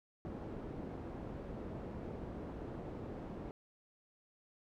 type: low-pass noise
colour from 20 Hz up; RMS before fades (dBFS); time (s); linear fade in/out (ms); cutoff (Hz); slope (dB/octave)
white; -45; 0.25-3.51; 0; 390; 12
effects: none